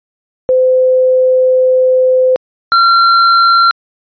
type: tone pair in turn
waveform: sine / square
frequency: 513 / 1369.5 Hz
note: C5 / F6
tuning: -34 / -34 cents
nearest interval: octave + perfect fourth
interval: 1700 cents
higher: second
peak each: -6 dBFS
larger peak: neither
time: 0.49-2.36 / 2.72-3.71 s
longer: first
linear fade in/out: 0 ms
effects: resampled to 11025 Hz